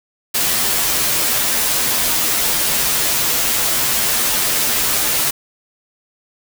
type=noise with comb filter; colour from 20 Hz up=white; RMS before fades=-17 dBFS; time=0.34-5.31 s; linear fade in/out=10 ms; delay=11 ms; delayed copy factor=-0.8; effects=none